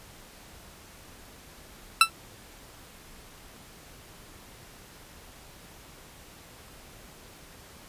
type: tone with exponential decay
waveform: 20% pulse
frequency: 1332 Hz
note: E6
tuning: 18 cents sharp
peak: -5 dBFS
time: 2.01-2.1 s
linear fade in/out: 2 ms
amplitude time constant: 18 ms
effects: pink hiss -50 dBFS RMS until 7.88 s + resampled to 32000 Hz